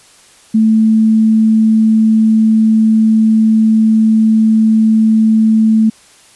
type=tone; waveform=sine; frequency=220 Hz; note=A3; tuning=in tune; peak=-6 dBFS; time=0.54-5.9 s; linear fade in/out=10 ms; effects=white hiss -44 dBFS RMS until 6.35 s + resampled to 24000 Hz